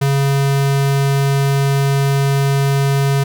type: tone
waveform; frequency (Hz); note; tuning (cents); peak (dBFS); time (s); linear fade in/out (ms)
square; 138.59; C#3; 0; -13; 0.01-3.24; 10
effects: none